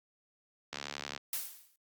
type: click train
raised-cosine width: 0.2 ms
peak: -20 dBFS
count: 32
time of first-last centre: 0.73-1.163 s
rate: 71.6 Hz
type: noise with exponential decay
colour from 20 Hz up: blue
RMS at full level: -32 dBFS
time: 1.33-1.76 s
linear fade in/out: 2 ms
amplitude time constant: 93 ms
effects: high-pass 150 Hz 12 dB/octave + Opus 48 kbps